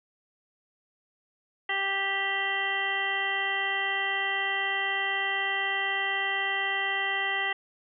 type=harmonic tone; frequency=392 Hz; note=G4; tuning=in tune; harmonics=1 / 2 / 3 / 4 / 5 / 7 / 8; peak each=-40 / -34 / -38 / -39 / -28 / -36 / -36 dBFS; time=1.69-7.53 s; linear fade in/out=5 ms; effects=none